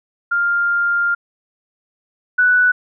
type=tone pair in turn; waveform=sine; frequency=1400 / 1483.2 Hz; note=F6 / F#6; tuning=+4 / +4 cents; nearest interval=minor second; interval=100 cents; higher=second; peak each=-14 / -10 dBFS; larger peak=second; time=0.31-1.15 / 2.38-2.72 s; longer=first; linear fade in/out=10 ms; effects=none